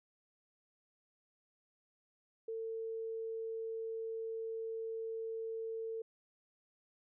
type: tone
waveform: sine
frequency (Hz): 450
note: A4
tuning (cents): +39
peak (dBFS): -38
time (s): 2.48-6.02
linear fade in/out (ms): 5
effects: none